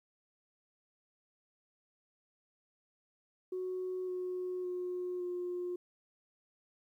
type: tone with pitch steps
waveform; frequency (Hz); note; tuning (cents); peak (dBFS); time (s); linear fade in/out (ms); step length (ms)
sine; 369 / 364.8 / 360.6 / 356.4; F#4 / F#4 / F#4 / F4; -5 / -24 / -45 / +35; -34; 3.52-5.76; 5; 560
effects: tanh soft clip ceiling -31 dBFS + 12-bit